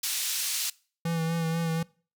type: band-pass noise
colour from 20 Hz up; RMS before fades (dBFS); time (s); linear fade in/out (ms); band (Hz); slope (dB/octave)
pink; -30; 0.03-0.7; 5; 3800 to 15000; 12
type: tone with vibrato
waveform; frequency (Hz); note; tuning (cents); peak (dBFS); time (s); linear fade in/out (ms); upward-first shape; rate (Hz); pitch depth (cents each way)
square; 164.81; E3; 0; -27; 1.05-1.83; 5; sine; 4.1; 29
effects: noise-tail reverb RT60 0.4 s tail -23 dB re dry